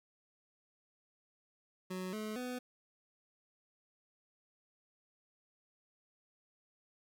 25% pulse tone with pitch steps, 185 / 215 / 249.8 Hz, F#3 / A3 / B3, 0 / -40 / +20 cents, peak -35 dBFS, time 1.9-2.59 s, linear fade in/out 10 ms, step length 230 ms, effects 12-bit

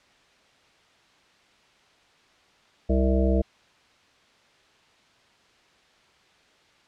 harmonic tone, 65.41 Hz, C2, in tune, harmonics 1 / 3 / 5 / 7 / 9 / 10, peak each -21 / -26 / -28 / -29 / -31 / -31 dBFS, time 2.89-3.42 s, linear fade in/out 10 ms, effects white hiss -59 dBFS RMS until 6.87 s + low-pass 4000 Hz 12 dB/octave

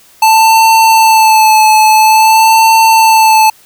square tone with vibrato, 880 Hz, A5, in tune, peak -4 dBFS, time 0.22-3.5 s, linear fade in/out 5 ms, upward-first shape sine, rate 0.49 Hz, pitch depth 29 cents each way, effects white hiss -43 dBFS RMS until 3.65 s

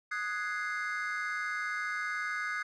triangle chord, Ab dominant seventh, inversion second, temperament equal, 1244.5 / 1480 / 1661.2 / 2093 Hz, Eb6 / Gb6 / Ab6 / C7, 0 / 0 / 0 / 0 cents, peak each -36 / -35 / -36 / -36 dBFS, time 0.11-2.63 s, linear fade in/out 10 ms, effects tanh soft clip ceiling -23 dBFS + resampled to 22050 Hz

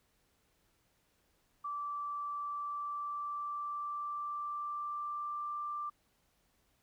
sine tone with pitch glide, 1164 to 1180.9 Hz, D6 to D6, -16 to +9 cents, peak -36 dBFS, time 1.64-5.9 s, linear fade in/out 10 ms, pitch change +25 cents, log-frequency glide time 2.41-5.56 s, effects pink hiss -74 dBFS RMS until 6.82 s

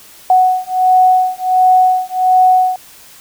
sine beating tone pair, 740 / 741.4 Hz, F#5 / F#5, 0 / +3 cents, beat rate 1.4 Hz, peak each -11 dBFS, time 0.3-2.76 s, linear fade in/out 2 ms, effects white hiss -40 dBFS RMS until 3.2 s

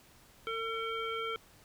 harmonic tone, 451.7 Hz, A4, 45 cents sharp, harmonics 1 / 3 / 5 / 7, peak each -38 / -37 / -42 / -43 dBFS, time 0.47-1.36 s, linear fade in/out 0 ms, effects pink hiss -60 dBFS RMS until 1.64 s

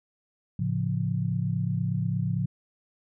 sine chord, A augmented, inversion none, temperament equal, 110 / 138.59 / 174.61 Hz, A2 / C#3 / E#3, 0 / 0 / 0 cents, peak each -29 dBFS, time 0.59-2.46 s, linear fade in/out 5 ms, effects none

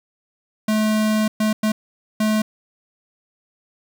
square tone bursts at uneven times, 215.6 Hz, A3, 35 cents flat, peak -17 dBFS, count 4, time 0.68-1.28 / 1.4-1.53 / 1.63-1.72 / 2.2-2.42 s, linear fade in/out 5 ms, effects 9-bit

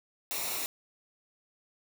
white noise with comb filter, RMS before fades -34 dBFS, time 0.31-0.66 s, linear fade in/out 0 ms, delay 0.63 ms, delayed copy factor -0.55, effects none

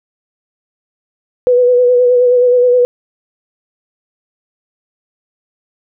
sine tone with vibrato, 493.9 Hz, B4, in tune, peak -6 dBFS, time 1.47-2.85 s, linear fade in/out 0 ms, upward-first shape sine, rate 9.5 Hz, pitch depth 29 cents each way, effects none

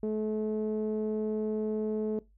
sawtooth tone with low-pass filter, 215.4 Hz, A3, 37 cents flat, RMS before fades -31 dBFS, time 0.03-2.19 s, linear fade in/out 0 ms, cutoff 440 Hz, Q 2.7, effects noise-tail reverb RT60 0.2 s tail -20 dB re dry + added 50 Hz sine -59 dBFS peak until 2.37 s

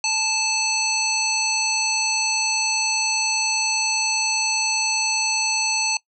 harmonic tone, 875 Hz, A5, 10 cents flat, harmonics 1 / 3 / 5 / 7 / 9, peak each -28 / -24 / -25 / -25 / -30 dBFS, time 0.04-5.97 s, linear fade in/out 2 ms, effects noise-tail reverb RT60 0.1 s tail -22 dB re dry

